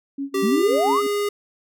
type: tone with tremolo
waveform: sine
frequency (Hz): 277.2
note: C#4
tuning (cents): 0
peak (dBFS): -23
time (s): 0.18-1.07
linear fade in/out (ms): 5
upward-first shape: sine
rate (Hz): 5.8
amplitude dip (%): 95
type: tone with pitch glide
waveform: square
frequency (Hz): 389.5 to 410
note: G4 to G#4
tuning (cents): -11 to -22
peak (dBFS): -21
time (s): 0.34-1.29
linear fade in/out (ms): 5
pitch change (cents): +89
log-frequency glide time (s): 0.49-0.75
type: exponential sweep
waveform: sine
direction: up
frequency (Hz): 190.1 to 1306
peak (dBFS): -18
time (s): 0.42-1.02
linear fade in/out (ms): 20
effects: none